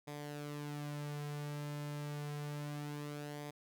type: tone with flanger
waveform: sawtooth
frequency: 146.83 Hz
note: D3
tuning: in tune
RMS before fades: -43 dBFS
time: 0.07-3.51 s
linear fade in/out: 10 ms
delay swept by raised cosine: 0.7 to 4.2 ms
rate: 0.29 Hz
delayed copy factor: -0.55
effects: none